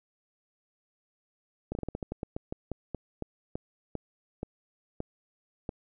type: slowing click train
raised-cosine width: 2 ms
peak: -20 dBFS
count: 19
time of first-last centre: 1.72-5.692 s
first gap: 31 ms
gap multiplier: 1.2
effects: none